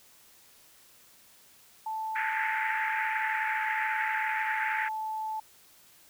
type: tone with pitch glide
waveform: sine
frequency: 878 to 872.4 Hz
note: A5 to A5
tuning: -4 to -15 cents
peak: -31 dBFS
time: 1.86-5.4 s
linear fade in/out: 5 ms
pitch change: -11 cents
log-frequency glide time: 2.56-3.74 s
type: band-pass noise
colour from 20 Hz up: pink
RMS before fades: -32 dBFS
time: 2.15-4.89 s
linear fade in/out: 10 ms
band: 1500 to 2200 Hz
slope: 48 dB/octave
effects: white hiss -58 dBFS RMS until 6.09 s